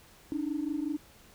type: tone pair together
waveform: sine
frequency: 286.3 / 311.7 Hz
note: D4 / D#4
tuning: -44 / +3 cents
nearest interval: minor second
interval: 147 cents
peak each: -32 / -32 dBFS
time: 0.32-0.97 s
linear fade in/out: 0 ms
effects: tanh soft clip ceiling -23 dBFS + pink hiss -57 dBFS RMS until 1.34 s